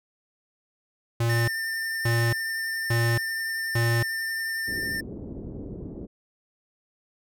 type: tone bursts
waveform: square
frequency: 116.54 Hz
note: A#2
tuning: in tune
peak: -22 dBFS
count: 4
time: 1.2-4.03 s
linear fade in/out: 5 ms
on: 280 ms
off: 570 ms
type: tone with vibrato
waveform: square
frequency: 1800 Hz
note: A6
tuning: 39 cents sharp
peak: -28 dBFS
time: 1.29-5.01 s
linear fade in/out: 10 ms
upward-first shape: triangle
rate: 11 Hz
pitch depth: 12 cents each way
type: low-pass noise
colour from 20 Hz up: white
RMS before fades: -37 dBFS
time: 4.67-6.07 s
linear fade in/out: 20 ms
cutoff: 380 Hz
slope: 24 dB/octave
effects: none

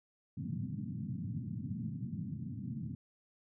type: band-pass noise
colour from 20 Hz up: pink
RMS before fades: -40 dBFS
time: 0.37-2.95 s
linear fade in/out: 2 ms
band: 100 to 250 Hz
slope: 48 dB/octave
effects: none

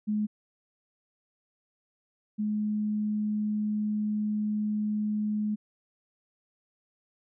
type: tone pair in turn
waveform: sine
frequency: 211.3 / 211.3 Hz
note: G#3 / G#3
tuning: +30 / +30 cents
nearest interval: unison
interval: 0 cents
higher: neither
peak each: -25 / -26 dBFS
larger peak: first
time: 0.07-0.27 / 2.38-5.56 s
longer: second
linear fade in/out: 20 ms
effects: none

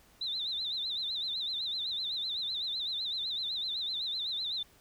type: tone with vibrato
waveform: sine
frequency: 3809 Hz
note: A#7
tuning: 37 cents sharp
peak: -32 dBFS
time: 0.21-4.63 s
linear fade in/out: 5 ms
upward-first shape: sine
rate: 7.9 Hz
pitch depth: 140 cents each way
effects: pink hiss -62 dBFS RMS until 4.8 s

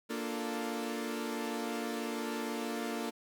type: chord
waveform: sawtooth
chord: Bb major seventh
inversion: none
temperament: equal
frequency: 233.1 / 293.7 / 349.2 / 440 Hz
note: Bb3 / D4 / F4 / A4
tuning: 0 / 0 / 0 / 0 cents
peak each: -34 / -37 / -39 / -38 dBFS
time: 0.09-3.11 s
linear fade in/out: 20 ms
effects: none

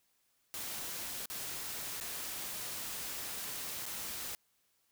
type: noise with dropouts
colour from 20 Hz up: white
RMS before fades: -41 dBFS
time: 0.54-4.35 s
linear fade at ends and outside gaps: 0 ms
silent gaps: 1.257-1.3 / 2.001-2.01 / 3.856-3.863 s
effects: white hiss -75 dBFS RMS until 4.91 s

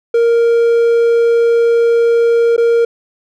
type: tone with dropouts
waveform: triangle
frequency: 466.2 Hz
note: A#4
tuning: in tune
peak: -6 dBFS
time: 0.14-2.85 s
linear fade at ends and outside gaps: 5 ms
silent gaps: 2.565-2.578 s
effects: none

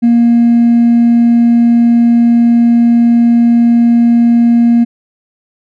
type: tone with hard clipping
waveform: triangle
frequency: 235.4 Hz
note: A#3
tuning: 17 cents sharp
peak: -4 dBFS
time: 0.02-4.85 s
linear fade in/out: 20 ms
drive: 2 dB
effects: none

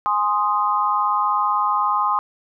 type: chord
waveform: sine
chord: Ab major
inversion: none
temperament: equal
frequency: 830.6 / 1046.5 / 1244.5 Hz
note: Ab5 / C6 / Eb6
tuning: 0 / 0 / 0 cents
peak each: -23 / -20 / -21 dBFS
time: 0.06-2.19 s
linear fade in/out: 0 ms
effects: none

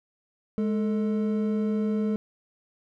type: tone pair together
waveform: triangle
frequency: 210.2 / 442.3 Hz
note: G#3 / A4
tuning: +21 / +9 cents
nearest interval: octave + minor second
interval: 1288 cents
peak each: -22 / -29 dBFS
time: 0.58-2.16 s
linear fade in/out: 0 ms
effects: none

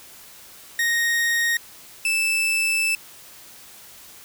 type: tone pair in turn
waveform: 40% pulse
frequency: 1864.7 / 2637 Hz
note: A#6 / E7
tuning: 0 / 0 cents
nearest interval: tritone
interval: 600 cents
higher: second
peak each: -18 dBFS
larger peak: neither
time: 0.79-1.57 / 2.05-2.95 s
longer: second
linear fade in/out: 2 ms
effects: white hiss -45 dBFS RMS until 4.24 s

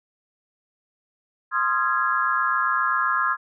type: chord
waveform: sine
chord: F minor seventh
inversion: second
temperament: equal with one note detuned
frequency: 1046.5 / 1244.5 / 1372.1 / 1661.2 Hz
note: C6 / Eb6 / F6 / Ab6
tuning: 0 / 0 / -31 / 0 cents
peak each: -25 dBFS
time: 1.51-3.37 s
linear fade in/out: 50 ms
effects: none

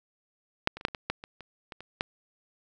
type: clicks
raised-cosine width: 0.3 ms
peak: -6 / -24 / -28 / -6 / -28 / -19 / -12 / -25 / -28 / -24 / -27 / -11 dBFS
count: 12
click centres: 0.674 / 0.77 / 0.811 / 0.851 / 0.884 / 0.948 / 1.1 / 1.239 / 1.407 / 1.722 / 1.806 / 2.009 s
effects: none

